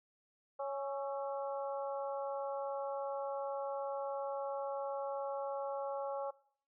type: harmonic tone with a mistuned harmonic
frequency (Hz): 277.2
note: C#4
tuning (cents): 0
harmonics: 2 / 3 / 4 / 5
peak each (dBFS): -38 / -42 / -46 / -51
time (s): 0.59-6.31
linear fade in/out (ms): 10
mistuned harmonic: 5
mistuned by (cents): -60
effects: noise-tail reverb RT60 0.6 s tail -21 dB re dry